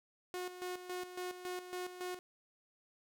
sawtooth tone with tremolo, 362.2 Hz, F#4, 37 cents flat, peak -35 dBFS, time 0.34-2.19 s, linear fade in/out 0 ms, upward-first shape square, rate 3.6 Hz, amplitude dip 65%, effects none

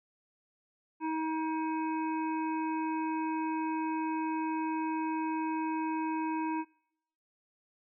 harmonic tone, 317.4 Hz, D#4, 35 cents sharp, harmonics 1 / 3 / 5 / 7 / 8, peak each -32 / -34 / -48 / -52 / -47 dBFS, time 1-6.65 s, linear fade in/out 50 ms, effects noise-tail reverb RT60 0.8 s tail -26 dB re dry

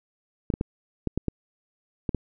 clicks, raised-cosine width 3 ms, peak -12 dBFS, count 8, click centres 0.502 / 0.539 / 0.611 / 1.073 / 1.176 / 1.283 / 2.092 / 2.147 s, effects none

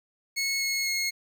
20% pulse tone with pitch steps, 2190 / 2176 / 2162 Hz, C#7 / C#7 / C#7, -22 / -33 / -44 cents, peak -21 dBFS, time 0.36-1.11 s, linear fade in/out 20 ms, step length 250 ms, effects 10-bit

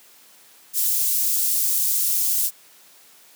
white high-pass noise, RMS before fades -21 dBFS, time 0.73-2.51 s, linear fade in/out 50 ms, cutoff 7400 Hz, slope 12 dB/octave, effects white hiss -51 dBFS RMS until 3.35 s + high-pass 200 Hz 12 dB/octave

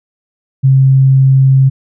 sine tone, 133.8 Hz, C3, 39 cents sharp, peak -4 dBFS, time 0.63-1.7 s, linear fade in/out 20 ms, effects none

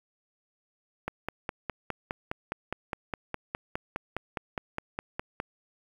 click train, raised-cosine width 0.5 ms, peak -16 dBFS, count 22, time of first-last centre 1.08-5.401 s, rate 4.86 Hz, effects 8-bit

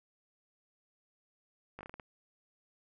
slowing click train, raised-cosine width 0.5 ms, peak -30 dBFS, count 7, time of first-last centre 1.79-1.998 s, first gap 18 ms, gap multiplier 1.26, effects none

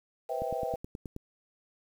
sine chord, C major seventh, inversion third, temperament just, 490.5 / 523.3 / 654.1 / 784.9 Hz, B4 / C5 / E5 / G5, -12 / 0 / -14 / +2 cents, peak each -36 / -38 / -35 / -36 dBFS, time 0.29-0.76 s, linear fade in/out 10 ms
click train, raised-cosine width 3 ms, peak -26 dBFS, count 8, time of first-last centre 0.42-1.164 s, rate 9.41 Hz
effects 9-bit

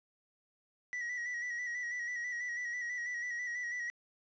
triangle tone with vibrato, 1935 Hz, B6, 36 cents flat, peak -34 dBFS, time 0.93-3.9 s, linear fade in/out 0 ms, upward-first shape square, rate 6.1 Hz, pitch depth 35 cents each way, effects resampled to 16000 Hz + 11-bit

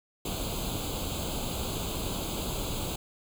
pink noise with comb filter, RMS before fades -33 dBFS, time 0.25-2.96 s, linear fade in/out 5 ms, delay 0.27 ms, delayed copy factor +0.9, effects none

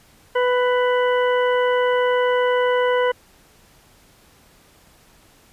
harmonic tone, 496.4 Hz, B4, 9 cents sharp, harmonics 1 / 2 / 3 / 4 / 6, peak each -17 / -23 / -27 / -29 / -33 dBFS, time 0.35-3.12 s, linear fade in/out 10 ms, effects pink hiss -53 dBFS RMS until 5.52 s + resampled to 32000 Hz

